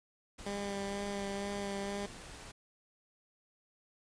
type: noise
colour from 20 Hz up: pink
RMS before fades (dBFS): -49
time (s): 0.38-2.52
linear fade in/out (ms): 10
type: tone with vibrato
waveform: 15% pulse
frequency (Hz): 200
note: G3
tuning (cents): +35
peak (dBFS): -30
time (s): 0.46-2.06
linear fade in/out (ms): 2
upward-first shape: sine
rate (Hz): 2.1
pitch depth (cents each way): 16
effects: resampled to 22050 Hz